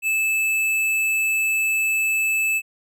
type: tone with hard clipping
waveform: sine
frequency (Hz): 2620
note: E7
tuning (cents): -11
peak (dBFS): -20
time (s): 0.02-2.62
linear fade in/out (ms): 50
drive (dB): 11
effects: none